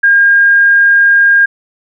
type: tone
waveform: sine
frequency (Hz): 1615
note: G#6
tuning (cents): -49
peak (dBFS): -4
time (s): 0.03-1.46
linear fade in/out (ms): 10
effects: none